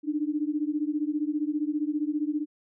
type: beating tone pair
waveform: sine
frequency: 293.7 / 308.7 Hz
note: D4 / D#4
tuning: 0 / -14 cents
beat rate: 15 Hz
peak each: -28 / -29 dBFS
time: 0.03-2.46 s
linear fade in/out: 50 ms
effects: none